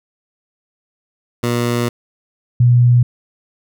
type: tone pair in turn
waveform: 15% pulse / sine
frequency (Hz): 120 / 121.82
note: B2 / B2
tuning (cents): -49 / -23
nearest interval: unison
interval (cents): 26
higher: second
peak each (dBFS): -9 / -7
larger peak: second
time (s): 1.43-1.89 / 2.6-3.03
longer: first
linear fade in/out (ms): 5
effects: none